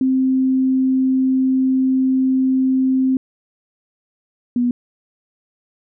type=tone pair in turn; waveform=sine; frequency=261.6 / 243.9 Hz; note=C4 / B3; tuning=0 / -21 cents; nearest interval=minor second; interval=121 cents; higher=first; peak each=-13 / -14 dBFS; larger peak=first; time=0.01-3.17 / 4.56-4.71 s; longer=first; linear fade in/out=2 ms; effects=none